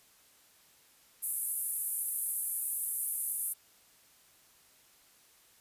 pink band-pass noise, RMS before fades -35 dBFS, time 1.22-3.54 s, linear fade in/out 20 ms, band 9600 to 13000 Hz, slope 48 dB/octave, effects white hiss -63 dBFS RMS until 5.6 s + resampled to 32000 Hz

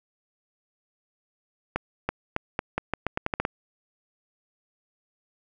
accelerating click train, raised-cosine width 0.5 ms, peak -10 dBFS, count 12, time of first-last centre 1.76-3.451 s, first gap 330 ms, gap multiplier 0.83, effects none

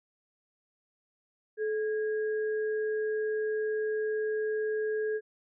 sine tone pair together, 431.1 / 1640 Hz, A4 / G#6, -35 / -22 cents, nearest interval octave + major seventh, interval 2313 cents, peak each -28 / -40 dBFS, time 1.57-5.21 s, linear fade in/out 50 ms, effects none

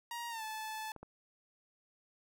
sawtooth tone with pitch glide, 944 to 870.7 Hz, A#5 to A5, +22 to -18 cents, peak -36 dBFS, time 0.11-0.92 s, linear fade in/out 2 ms, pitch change -140 cents, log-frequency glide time 0.29-0.43 s
clicks, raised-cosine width 1 ms, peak -34 dBFS, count 2, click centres 0.963 / 1.03 s
effects none

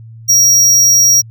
square tone, 5670 Hz, F8, 25 cents sharp, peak -6 dBFS, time 0.28-1.22 s, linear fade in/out 20 ms, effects added 113 Hz sine -31 dBFS peak until 1.3 s

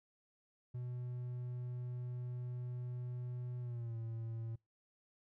triangle tone with pitch glide, 123.47 to 113.88 Hz, B2 to A#2, 0 to -40 cents, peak -38 dBFS, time 0.74-4.56 s, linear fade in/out 10 ms, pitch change -140 cents, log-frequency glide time 3.6-3.97 s, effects noise-tail reverb RT60 0.2 s tail -26 dB re dry

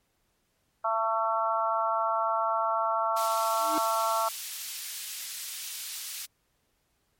harmonic tone, 223.8 Hz, A3, 30 cents sharp, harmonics 3 / 4 / 5 / 6, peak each -30 / -30 / -30 / -30 dBFS, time 0.84-4.29 s, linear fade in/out 10 ms
pink high-pass noise, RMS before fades -38 dBFS, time 3.16-6.26 s, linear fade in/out 10 ms, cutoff 3400 Hz, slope 12 dB/octave
square tone with exponential growth, 311.3 Hz, D#4, 1 cent sharp, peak -28 dBFS, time 3.53-3.78 s, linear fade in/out 0 ms, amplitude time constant 54 ms
effects pink hiss -73 dBFS RMS until 7.19 s + MP3 64 kbps

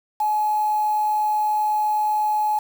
sine tone with quantisation, 849 Hz, G#5, 38 cents sharp, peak -18 dBFS, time 0.2-2.59 s, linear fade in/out 5 ms, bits 6, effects none

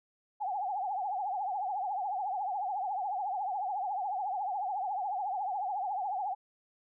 sine tone with vibrato, 784 Hz, G5, in tune, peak -31 dBFS, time 0.4-6.35 s, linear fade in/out 20 ms, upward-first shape triangle, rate 14 Hz, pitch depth 170 cents each way, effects none

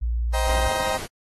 sine tone, 58.27 Hz, A#1, in tune, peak -21 dBFS, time 0.01-0.69 s, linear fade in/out 20 ms
35% pulse chord, C minor seventh, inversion none, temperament just, 523.3 / 627.9 / 784.9 / 941.9 Hz, C5 / Eb5 / G5 / Bb5, 0 / +16 / +2 / +18 cents, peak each -28 dBFS, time 0.33-0.98 s, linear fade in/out 20 ms
pink noise, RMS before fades -34 dBFS, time 0.46-1.07 s, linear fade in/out 20 ms
effects AAC 32 kbps

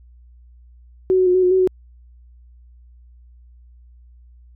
sine tone with pitch steps, 373.5 / 370.7 / 361 / 371.4 / 362 / 376 / 370.1 Hz, F#4 / F#4 / F#4 / F#4 / F#4 / F#4 / F#4, +16 / +3 / -43 / +7 / -38 / +28 / 0 cents, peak -12 dBFS, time 1.1-1.674 s, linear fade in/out 0 ms, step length 82 ms, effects added 60 Hz sine -44 dBFS peak until 4.55 s

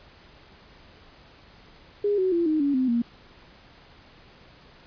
sine tone with pitch steps, 410 / 373.8 / 340.8 / 310.7 / 283.3 / 258.3 / 235.5 Hz, G#4 / F#4 / F4 / D#4 / C#4 / C4 / A#3, -22 / +18 / -42 / -2 / +38 / -22 / +18 cents, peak -20 dBFS, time 2.04-3.02 s, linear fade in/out 5 ms, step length 140 ms, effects pink hiss -52 dBFS RMS until 4.86 s + resampled to 11025 Hz

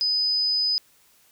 sine tone, 5000 Hz, D#8, 8 cents sharp, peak -20 dBFS, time 0.01-0.78 s, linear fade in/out 0 ms, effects white hiss -59 dBFS RMS until 1.31 s

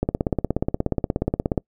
click train, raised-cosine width 2 ms, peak -7 dBFS, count 27, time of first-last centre 0.03-1.578 s, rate 16.8 Hz, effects noise-tail reverb RT60 0.1 s tail -26 dB re dry

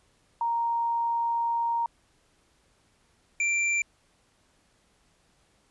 sine / square tone pair in turn, 932.3 / 2357 Hz, A#5 / D7, 0 / +6 cents, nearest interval octave + major third, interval 1606 cents, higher second, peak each -24 / -24 dBFS, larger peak neither, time 0.41-1.86 / 3.4-3.82 s, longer first, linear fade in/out 2 ms, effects pink hiss -66 dBFS RMS until 5.7 s + resampled to 24000 Hz

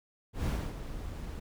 brown noise with ADSR envelope, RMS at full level -29 dBFS, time 0.33-1.4 s, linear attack 130 ms, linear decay 270 ms, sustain -11 dB, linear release 11 ms, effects none

